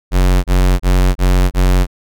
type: tone bursts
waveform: square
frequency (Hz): 45.86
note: F#1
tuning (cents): -15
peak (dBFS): -9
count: 5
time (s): 0.11-1.868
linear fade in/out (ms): 50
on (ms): 330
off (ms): 27
effects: none